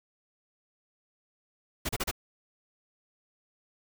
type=noise bursts; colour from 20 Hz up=pink; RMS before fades=-30 dBFS; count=4; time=1.85-2.113 s; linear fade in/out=10 ms; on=41 ms; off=33 ms; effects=none